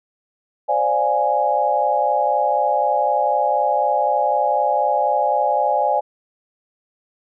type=chord; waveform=sine; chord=D half-diminished seventh; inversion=third; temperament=equal; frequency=523.3 / 587.3 / 698.5 / 830.6 Hz; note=C5 / D5 / F5 / Ab5; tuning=0 / 0 / 0 / 0 cents; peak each=-24 / -21 / -23 / -18 dBFS; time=0.68-6.01 s; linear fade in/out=20 ms; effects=none